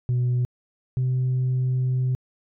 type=tone pair in turn; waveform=sine; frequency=123.7 / 127.99 Hz; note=B2 / C3; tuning=+3 / -38 cents; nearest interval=minor second; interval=59 cents; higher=second; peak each=-17 / -18 dBFS; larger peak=first; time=0.09-0.45 / 0.97-2.15 s; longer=second; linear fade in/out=0 ms; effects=tanh soft clip ceiling -18 dBFS